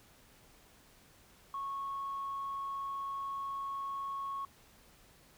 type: tone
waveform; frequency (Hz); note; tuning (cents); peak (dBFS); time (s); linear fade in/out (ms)
sine; 1101; C#6; -12; -35; 1.54-4.45; 2
effects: tanh soft clip ceiling -32 dBFS + pink hiss -62 dBFS RMS until 5.37 s